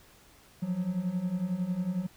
triangle beating tone pair, 173.7 / 184.7 Hz, F3 / F#3, -9 / -3 cents, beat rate 11 Hz, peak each -32 / -28 dBFS, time 0.62-2.07 s, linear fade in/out 10 ms, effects pink hiss -58 dBFS RMS until 2.16 s

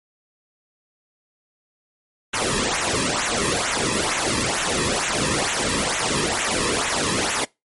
pink noise with flanger, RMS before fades -22 dBFS, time 2.33-7.45 s, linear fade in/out 10 ms, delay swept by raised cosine 0.2 to 1.4 ms, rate 2.2 Hz, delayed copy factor -0.85, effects noise-tail reverb RT60 0.2 s tail -23 dB re dry + MP3 48 kbps

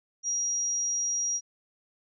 sine tone, 5720 Hz, F8, 41 cents sharp, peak -26 dBFS, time 0.23-1.41 s, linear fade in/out 50 ms, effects none

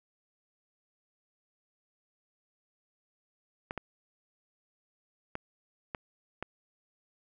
clicks, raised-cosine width 0.5 ms, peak -20 dBFS, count 5, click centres 3.709 / 3.777 / 5.354 / 5.948 / 6.426 s, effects none

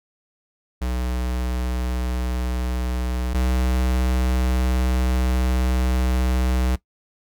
square tone pair in turn, 61.9 / 62.95 Hz, B1 / B1, +5 / +34 cents, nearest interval unison, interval 29 cents, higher second, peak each -23 / -19 dBFS, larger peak second, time 0.81-3.34 / 3.34-6.76 s, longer second, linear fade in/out 10 ms, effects noise-tail reverb RT60 0.1 s tail -18 dB re dry

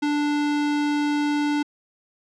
square tone, 293.7 Hz, D4, in tune, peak -21 dBFS, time 0.02-1.63 s, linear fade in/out 10 ms, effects low-pass 5000 Hz 12 dB/octave

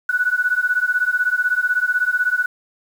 sine beating tone pair, 1471 / 1487 Hz, F#6 / F#6, -11 / +8 cents, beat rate 16 Hz, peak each -19 dBFS, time 0.09-2.46 s, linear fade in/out 5 ms, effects 7-bit

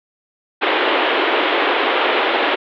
pink band-pass noise, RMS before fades -17 dBFS, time 0.61-2.56 s, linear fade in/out 20 ms, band 310 to 3500 Hz, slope 48 dB/octave, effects none

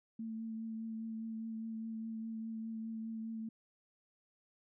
sine tone with vibrato, 223.5 Hz, A3, 27 cents sharp, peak -39 dBFS, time 0.19-3.49 s, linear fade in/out 5 ms, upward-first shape triangle, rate 4.9 Hz, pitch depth 20 cents each way, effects none

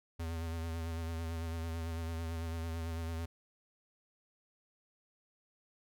square tone with vibrato, 82.41 Hz, E2, in tune, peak -37 dBFS, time 0.19-3.26 s, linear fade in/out 10 ms, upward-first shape sine, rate 9 Hz, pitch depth 33 cents each way, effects none

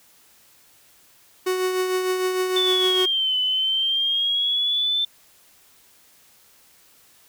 45% pulse tone with tremolo, 370 Hz, F#4, in tune, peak -19 dBFS, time 1.46-3.06 s, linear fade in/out 10 ms, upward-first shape triangle, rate 6.6 Hz, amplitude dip 45%
sine exponential two-way sweep, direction down then up, 3554 to 3003 to 3554 Hz, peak -19 dBFS, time 2.56-5.05 s, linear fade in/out 5 ms, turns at 3.39 s
effects white hiss -55 dBFS RMS until 7.28 s

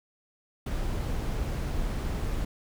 brown noise, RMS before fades -30 dBFS, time 0.66-2.45 s, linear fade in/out 5 ms, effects none

